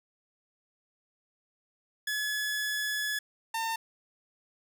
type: tone pair in turn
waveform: sawtooth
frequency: 1704 / 904.5 Hz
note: G#6 / A5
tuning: +44 / +48 cents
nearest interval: major seventh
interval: 1096 cents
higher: first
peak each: -26 dBFS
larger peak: neither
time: 2.07-3.19 / 3.54-3.76 s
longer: first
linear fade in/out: 5 ms
effects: none